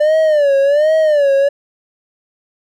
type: tone with vibrato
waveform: triangle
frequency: 590 Hz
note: D5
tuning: 8 cents sharp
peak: -7 dBFS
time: 0-1.49 s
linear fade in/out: 10 ms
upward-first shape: sine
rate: 1.3 Hz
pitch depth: 130 cents each way
effects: none